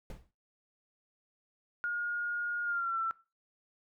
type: noise with exponential decay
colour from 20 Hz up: brown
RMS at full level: -39 dBFS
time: 0.1-0.31 s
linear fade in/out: 1 ms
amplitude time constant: 45 ms
type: tone with pitch glide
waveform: sine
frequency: 1428 to 1340.1 Hz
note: F6 to E6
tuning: +38 to +28 cents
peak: -30 dBFS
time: 1.84-3.11 s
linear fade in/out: 0 ms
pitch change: -110 cents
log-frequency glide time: 2.64-2.98 s
effects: noise-tail reverb RT60 0.3 s tail -20 dB re dry